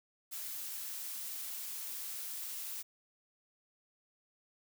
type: noise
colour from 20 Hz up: blue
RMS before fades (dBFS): -42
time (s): 0.31-2.83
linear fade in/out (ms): 20
effects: none